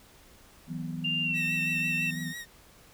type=chord; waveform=sine; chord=E suspended second; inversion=none; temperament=equal with one note detuned; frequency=163.11 / 185 / 246.9 Hz; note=E3 / F#3 / B3; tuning=-18 / 0 / 0 cents; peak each=-35 / -39 / -38 dBFS; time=0.67-2.34 s; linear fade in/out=50 ms
type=tone with pitch glide; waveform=sine; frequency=2794 to 2677 Hz; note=F7 to E7; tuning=0 to +26 cents; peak=-27 dBFS; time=1.04-2.11 s; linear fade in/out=10 ms; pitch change=-74 cents; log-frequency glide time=1.23-1.36 s
type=tone with vibrato; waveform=sawtooth; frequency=1875 Hz; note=A#6; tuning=10 cents sharp; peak=-34 dBFS; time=1.33-2.46 s; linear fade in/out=50 ms; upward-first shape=sine; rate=6 Hz; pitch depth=40 cents each way
effects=pink hiss -56 dBFS RMS until 2.93 s